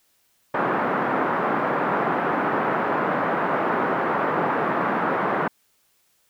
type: band-pass noise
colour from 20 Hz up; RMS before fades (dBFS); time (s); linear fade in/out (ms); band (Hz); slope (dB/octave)
white; -23; 0.54-5.48; 5; 160 to 1400; 24
effects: white hiss -65 dBFS RMS until 6.29 s